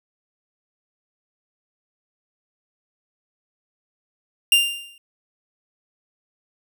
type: tone with exponential decay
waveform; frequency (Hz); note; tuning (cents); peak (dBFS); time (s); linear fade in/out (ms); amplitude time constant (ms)
45% pulse; 2794; F7; 0; -10; 4.52-4.98; 2; 100
effects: none